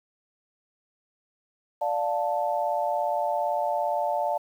sine chord, D minor, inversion none, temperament just, 587.3 / 704.8 / 881 Hz, D5 / F5 / A5, 0 / +16 / +2 cents, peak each -28 dBFS, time 1.81-4.38 s, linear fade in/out 10 ms, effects 9-bit

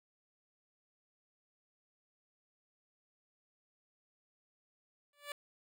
10% pulse tone with exponential growth, 580 Hz, D5, 22 cents flat, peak -29 dBFS, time 5.13-5.32 s, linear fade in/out 2 ms, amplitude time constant 40 ms, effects none

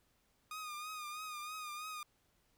sawtooth tone with vibrato, 1230 Hz, D#6, 20 cents flat, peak -39 dBFS, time 0.51-2.03 s, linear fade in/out 2 ms, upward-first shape triangle, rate 3.1 Hz, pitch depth 61 cents each way, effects pink hiss -75 dBFS RMS until 2.57 s

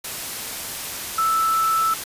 sine tone in noise, 1318.5 Hz, E6, in tune, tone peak -17 dBFS, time 1.18-1.94 s, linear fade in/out 5 ms, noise white, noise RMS -30 dBFS, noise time 0.04-2.04 s, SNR +10 dB, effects resampled to 32000 Hz

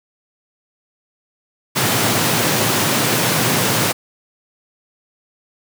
pink high-pass noise, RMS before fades -17 dBFS, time 1.75-3.93 s, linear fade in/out 20 ms, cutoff 100 Hz, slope 96 dB/octave, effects none

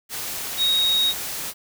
sine tone in noise, 3774 Hz, A#7, 21 cents sharp, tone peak -17 dBFS, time 0.57-1.14 s, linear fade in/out 50 ms, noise white, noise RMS -30 dBFS, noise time 0.09-1.54 s, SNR +10 dB, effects none

